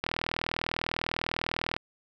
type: click train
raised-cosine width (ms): 0.3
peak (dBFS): -13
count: 70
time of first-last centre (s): 0.04-1.765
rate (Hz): 40
effects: none